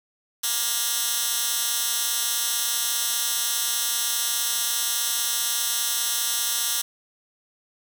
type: tone with high-pass filter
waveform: 10% pulse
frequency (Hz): 235.1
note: A#3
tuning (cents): +15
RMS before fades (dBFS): -25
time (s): 0.43-6.82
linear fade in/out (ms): 10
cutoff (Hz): 5000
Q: 0.57
effects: 8-bit